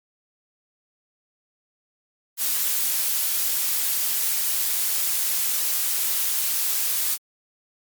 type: noise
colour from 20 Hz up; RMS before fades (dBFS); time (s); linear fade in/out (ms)
blue; -23; 2.37-7.18; 50
effects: MP3 96 kbps